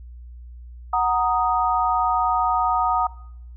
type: chord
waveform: sine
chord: D# minor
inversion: first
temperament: equal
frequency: 740 / 932.3 / 1244.5 Hz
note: F#5 / A#5 / D#6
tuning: 0 / 0 / 0 cents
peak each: -22 dBFS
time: 0.93-3.07 s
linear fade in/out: 5 ms
effects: noise-tail reverb RT60 0.8 s tail -22 dB re dry + added 60 Hz sine -37 dBFS peak until 3.56 s